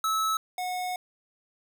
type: tone pair in turn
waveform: square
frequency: 1300 / 729.6 Hz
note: E6 / F#5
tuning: -24 / -24 cents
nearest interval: minor seventh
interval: 1000 cents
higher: first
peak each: -25 / -30 dBFS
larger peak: first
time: 0.04-0.37 / 0.58-0.96 s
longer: second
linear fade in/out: 2 ms
effects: none